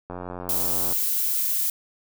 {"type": "click train", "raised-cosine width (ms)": 1, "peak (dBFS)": -20, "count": 75, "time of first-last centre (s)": [0.1, 0.924], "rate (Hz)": 89.8}
{"type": "noise", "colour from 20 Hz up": "violet", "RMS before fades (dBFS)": -24, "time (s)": [0.49, 1.7], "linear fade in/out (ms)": 2}
{"effects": []}